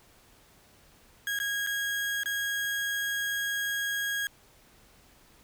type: tone with dropouts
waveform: 35% pulse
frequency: 1641 Hz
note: G#6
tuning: 21 cents flat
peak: -27 dBFS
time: 1.27-4.27 s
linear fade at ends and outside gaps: 1 ms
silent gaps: 1.389-1.4 / 1.665-1.671 / 2.234-2.258 s
effects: pink hiss -59 dBFS RMS until 5.43 s